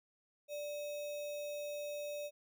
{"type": "tone with sample-and-hold", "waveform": "sine", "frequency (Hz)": 587.3, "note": "D5", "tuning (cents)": 0, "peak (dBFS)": -39, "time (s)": [0.48, 2.31], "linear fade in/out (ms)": 50, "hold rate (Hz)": 3150, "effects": []}